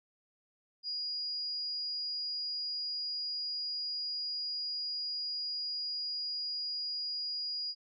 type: tone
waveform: sine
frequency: 4875 Hz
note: D#8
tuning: 36 cents flat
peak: -34 dBFS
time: 0.83-7.75 s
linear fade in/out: 50 ms
effects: none